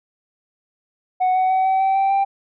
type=tone with pitch steps; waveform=sine; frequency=740 / 747.7 / 755.5 / 763.4 / 771.4 / 779.5 / 787.6 Hz; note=F#5 / F#5 / F#5 / G5 / G5 / G5 / G5; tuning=0 / +18 / +36 / -46 / -28 / -10 / +8 cents; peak=-12 dBFS; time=1.2-2.25 s; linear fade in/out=20 ms; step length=150 ms; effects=tanh soft clip ceiling -14 dBFS